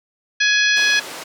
harmonic tone, 838 Hz, G#5, 15 cents sharp, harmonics 2 / 3 / 4 / 5 / 6 / 7, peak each -16 / -20 / -22 / -24 / -26 / -27 dBFS, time 0.4-1 s, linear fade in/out 10 ms
pink band-pass noise, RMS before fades -33 dBFS, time 0.76-1.24 s, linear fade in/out 10 ms, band 380 to 9900 Hz, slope 12 dB/octave
effects none

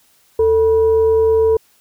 sine tone with frequency modulation, 445.6 Hz, A4, 22 cents sharp, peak -10 dBFS, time 0.39-1.57 s, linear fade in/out 5 ms, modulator 525 Hz, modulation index 0.28, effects white hiss -55 dBFS RMS until 1.8 s

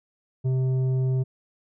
triangle tone with tanh clipping, 130 Hz, C3, 11 cents flat, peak -22 dBFS, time 0.44-1.24 s, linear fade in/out 20 ms, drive 12 dB, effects none

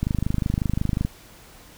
click train, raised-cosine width 5 ms, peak -10 dBFS, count 27, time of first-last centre 0.03-1.05 s, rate 25.5 Hz, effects pink hiss -48 dBFS RMS until 1.77 s

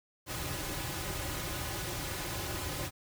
pink noise with comb filter, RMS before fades -37 dBFS, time 0.26-2.91 s, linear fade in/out 50 ms, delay 4.4 ms, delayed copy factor -0.65, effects none

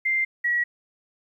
sine tone pair in turn, 2093 / 1920.8 Hz, C7 / B6, 0 / -49 cents, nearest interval minor second, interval 149 cents, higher first, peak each -20 dBFS, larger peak neither, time 0.05-0.25 / 0.44-0.64 s, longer neither, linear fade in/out 10 ms, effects 10-bit

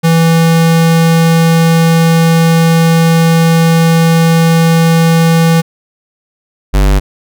square tone pair in turn, 164.81 / 49 Hz, E3 / G1, 0 / 0 cents, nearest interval octave + major sixth, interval 2100 cents, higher first, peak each -6 dBFS, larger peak neither, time 0.03-5.62 / 6.73-7 s, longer first, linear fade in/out 20 ms, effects none

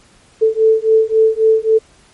sine beating tone pair, 439.9 / 443.6 Hz, A4 / A4, 0 / +14 cents, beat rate 3.7 Hz, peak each -12 dBFS, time 0.41-1.79 s, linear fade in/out 20 ms, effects pink hiss -49 dBFS RMS until 2.13 s + MP3 48 kbps

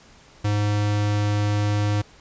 square tone, 103.83 Hz, G#2, in tune, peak -20 dBFS, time 0.44-2.02 s, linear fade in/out 10 ms, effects pink hiss -51 dBFS RMS until 2.2 s + resampled to 16000 Hz

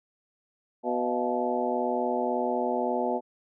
harmonic tone with a mistuned harmonic, 123.47 Hz, B2, in tune, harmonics 2 / 3 / 4 / 5 / 6 / 7, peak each -32 / -32 / -32 / -32 / -32 / -32 dBFS, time 0.83-3.21 s, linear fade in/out 50 ms, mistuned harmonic 6, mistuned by -100 cents, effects none

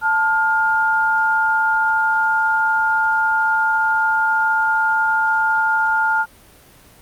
sine tone pair together, 881.9 / 1413 Hz, A5 / F6, +4 / +20 cents, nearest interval minor sixth, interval 816 cents, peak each -18 / -16 dBFS, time 0.01-6.26 s, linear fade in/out 50 ms, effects pink hiss -47 dBFS RMS until 7.01 s + Opus 32 kbps

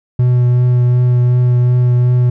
triangle tone with vibrato, 123.47 Hz, B2, in tune, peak -6 dBFS, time 0.19-2.3 s, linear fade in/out 5 ms, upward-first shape triangle, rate 2.7 Hz, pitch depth 15 cents each way, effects none

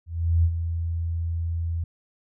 sine tone with ADSR envelope, 83.6 Hz, E2, 25 cents sharp, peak -15 dBFS, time 0.06-1.84 s, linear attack 380 ms, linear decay 62 ms, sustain -9 dB, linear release 4 ms, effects none

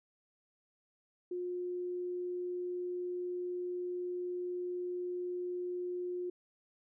sine tone, 357.6 Hz, F4, 41 cents sharp, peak -35 dBFS, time 1.31-6.3 s, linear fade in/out 5 ms, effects none

